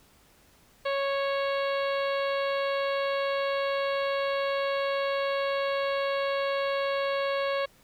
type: harmonic tone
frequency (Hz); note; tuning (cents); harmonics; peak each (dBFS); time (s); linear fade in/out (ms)
553; C#5; -4; 1 / 2 / 3 / 4 / 5 / 6 / 7 / 8; -27 / -33 / -37 / -39 / -41 / -43 / -44 / -45; 0.85-7.66; 10
effects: pink hiss -60 dBFS RMS until 7.83 s